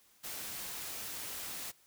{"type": "noise", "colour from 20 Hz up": "white", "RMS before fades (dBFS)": -42, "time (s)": [0.23, 1.72], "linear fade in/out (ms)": 20, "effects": ["white hiss -66 dBFS RMS until 1.86 s"]}